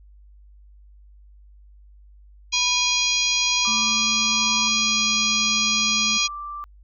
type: harmonic tone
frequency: 819 Hz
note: G#5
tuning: 24 cents flat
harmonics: 3 / 4 / 5 / 6 / 7 / 8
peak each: -24 / -25 / -26 / -27 / -27 / -28 dBFS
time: 2.52-6.28 s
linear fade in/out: 20 ms
type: tone with tremolo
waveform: sine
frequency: 987.8 Hz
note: B5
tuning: in tune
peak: -29 dBFS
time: 2.53-4.68 s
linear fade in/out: 5 ms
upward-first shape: sine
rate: 1.1 Hz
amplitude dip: 70%
type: tone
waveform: sine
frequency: 1174.7 Hz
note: D6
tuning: in tune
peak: -30 dBFS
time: 3.65-6.64 s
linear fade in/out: 0 ms
type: tone with pitch glide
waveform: sine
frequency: 219.1 to 215 Hz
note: A3 to A3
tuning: -7 to -40 cents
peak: -31 dBFS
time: 3.67-6.18 s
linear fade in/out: 10 ms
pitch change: -33 cents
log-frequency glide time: 4.7-5.04 s
effects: added 50 Hz sine -46 dBFS peak until 6.83 s